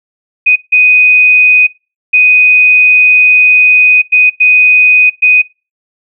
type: tone bursts at uneven times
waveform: sine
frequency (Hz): 2495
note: D#7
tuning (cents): +4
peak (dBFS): -3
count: 6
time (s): 0.46-0.56 / 0.72-1.67 / 2.13-4.02 / 4.12-4.3 / 4.4-5.1 / 5.22-5.42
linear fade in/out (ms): 10
effects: noise-tail reverb RT60 0.3 s tail -23 dB re dry